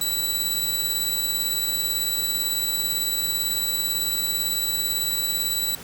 15% pulse tone with tremolo, 3951 Hz, B7, in tune, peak -14 dBFS, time 0.01-5.75 s, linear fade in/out 2 ms, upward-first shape sine, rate 18 Hz, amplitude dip 30%, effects pink hiss -40 dBFS RMS until 5.83 s + high-pass 80 Hz 12 dB/octave

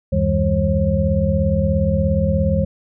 sine tone cluster, 75 / 92 / 161.2 / 201.3 / 539 Hz, D2 / F#2 / E3 / G3 / C#5, +37 / -9 / -38 / +46 / -49 cents, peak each -21 dBFS, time 0.12-2.65 s, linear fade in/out 10 ms, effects none

